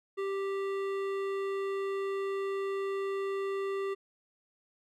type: tone with hard clipping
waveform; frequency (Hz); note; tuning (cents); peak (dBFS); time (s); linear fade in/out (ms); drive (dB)
triangle; 392; G4; 0; -33; 0.17-3.95; 20; 17
effects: none